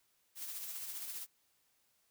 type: noise with tremolo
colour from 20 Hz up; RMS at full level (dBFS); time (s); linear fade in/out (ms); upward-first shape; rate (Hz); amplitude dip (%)
blue; -42; 0.35-1.27; 50; sine; 15; 40
effects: white hiss -75 dBFS RMS until 2.1 s